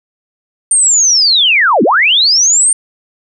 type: linear two-way sweep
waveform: sine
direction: down then up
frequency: 8930 to 190.6 to 8930 Hz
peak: -6 dBFS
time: 0.71-2.73 s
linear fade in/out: 2 ms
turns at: 1.83 s
effects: none